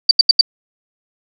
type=tone bursts; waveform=sine; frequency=4644 Hz; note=D8; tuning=20 cents flat; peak=-3 dBFS; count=4; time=0.09-0.411 s; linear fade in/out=5 ms; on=21 ms; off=79 ms; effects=none